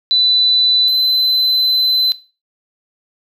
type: tone pair in turn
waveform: sine / triangle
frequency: 3991 / 4040 Hz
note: B7 / B7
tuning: +17 / +39 cents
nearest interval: unison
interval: 22 cents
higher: second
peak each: -10 dBFS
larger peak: neither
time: 0.11-0.88 / 0.88-2.12 s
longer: second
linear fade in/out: 0 ms
effects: noise-tail reverb RT60 0.3 s tail -17 dB re dry